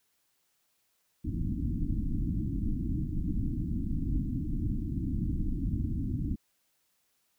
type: low-pass noise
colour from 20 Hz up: pink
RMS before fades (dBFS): -31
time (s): 1.24-6.36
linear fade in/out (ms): 10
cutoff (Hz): 320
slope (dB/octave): 96
effects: white hiss -74 dBFS RMS until 7.38 s